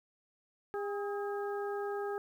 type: harmonic tone with a mistuned harmonic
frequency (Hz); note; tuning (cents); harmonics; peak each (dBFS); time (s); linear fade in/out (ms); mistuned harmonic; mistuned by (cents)
405.2; G#4; -43; 1 / 2 / 3 / 4; -35 / -41 / -45 / -47; 0.74-2.18; 0; 3; +65
effects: 11-bit